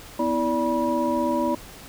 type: tone cluster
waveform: sine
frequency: 249.5 / 325.5 / 581 / 970 Hz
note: B3 / E4 / D5 / B5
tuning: +18 / -22 / -19 / -31 cents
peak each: -26 dBFS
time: 0.19-1.55 s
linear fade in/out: 5 ms
effects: pink hiss -43 dBFS RMS until 1.88 s